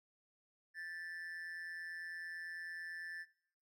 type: tone with amplitude modulation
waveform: triangle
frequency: 1760 Hz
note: A6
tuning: in tune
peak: -39 dBFS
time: 0.74-3.26 s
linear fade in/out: 50 ms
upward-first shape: sine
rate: 169 Hz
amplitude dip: 60%
effects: noise-tail reverb RT60 0.6 s tail -19 dB re dry